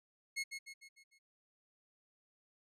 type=tone with echo; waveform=sawtooth; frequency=2170 Hz; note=C#7; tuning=37 cents flat; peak=-32 dBFS; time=0.36-0.44 s; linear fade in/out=20 ms; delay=150 ms; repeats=5; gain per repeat=-6 dB; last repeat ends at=1.19 s; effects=low-pass 10000 Hz 12 dB/octave